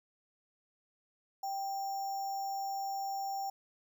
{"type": "tone with sample-and-hold", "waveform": "sine", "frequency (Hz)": 784, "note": "G5", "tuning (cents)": 0, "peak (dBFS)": -34, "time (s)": [1.43, 3.5], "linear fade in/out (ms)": 5, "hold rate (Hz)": 6300, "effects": []}